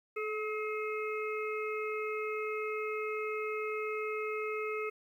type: harmonic tone with a mistuned harmonic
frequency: 426.4 Hz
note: G#4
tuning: 46 cents sharp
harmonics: 1 / 3 / 5 / 6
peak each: -35 / -40 / -42 / -43 dBFS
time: 0.16-4.9 s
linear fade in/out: 10 ms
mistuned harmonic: 1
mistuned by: +16 cents
effects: 11-bit